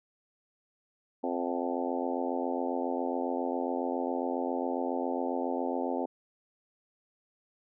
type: harmonic tone with a mistuned harmonic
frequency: 87.31 Hz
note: F2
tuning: in tune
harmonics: 3 / 4 / 5 / 6 / 7 / 8 / 9 / 10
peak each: -34 / -37 / -38 / -37 / -39 / -40 / -39 / -40 dBFS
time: 1.23-6.06 s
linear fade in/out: 10 ms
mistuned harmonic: 9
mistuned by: -29 cents
effects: none